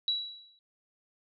sine tone with exponential decay, 3910 Hz, B7, 18 cents flat, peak -24 dBFS, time 0.08-0.59 s, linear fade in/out 1 ms, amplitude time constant 110 ms, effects none

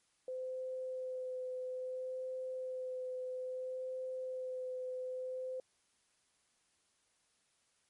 sine tone with vibrato, 512 Hz, C5, 38 cents flat, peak -38 dBFS, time 0.28-5.6 s, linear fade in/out 2 ms, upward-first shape sine, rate 0.6 Hz, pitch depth 11 cents each way, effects white hiss -75 dBFS RMS until 7.89 s + MP3 48 kbps

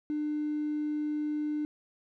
triangle tone with hard clipping, 300 Hz, D4, 37 cents sharp, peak -29 dBFS, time 0.1-1.65 s, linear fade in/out 0 ms, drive 3 dB, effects none

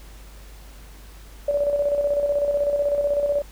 sine tone with tremolo, 576 Hz, D5, 34 cents flat, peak -17 dBFS, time 1.48-3.42 s, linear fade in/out 5 ms, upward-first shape square, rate 16 Hz, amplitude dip 45%, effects added 50 Hz sine -41 dBFS peak until 3.51 s + pink hiss -49 dBFS RMS until 3.51 s

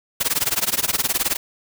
white noise with tremolo, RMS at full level -18 dBFS, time 0.2-1.37 s, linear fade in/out 10 ms, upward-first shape sine, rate 19 Hz, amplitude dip 95%, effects none

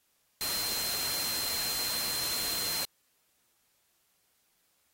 sine tone in noise, 4151 Hz, C8, 15 cents flat, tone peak -34 dBFS, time 0.41-2.85 s, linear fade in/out 0 ms, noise white, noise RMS -34 dBFS, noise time 0.41-2.85 s, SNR -3 dB, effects white hiss -72 dBFS RMS until 4.93 s + AAC 48 kbps

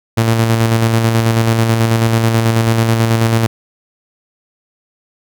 sawtooth tone with tremolo, 113.8 Hz, A#2, 41 cents flat, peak -5 dBFS, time 0.17-3.47 s, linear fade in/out 10 ms, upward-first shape square, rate 9.2 Hz, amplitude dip 35%, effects none

